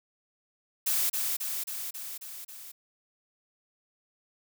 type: noise with echo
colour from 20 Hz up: blue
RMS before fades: -27 dBFS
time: 0.86-1.1 s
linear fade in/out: 10 ms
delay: 270 ms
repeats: 6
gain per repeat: -3 dB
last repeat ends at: 2.72 s
effects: none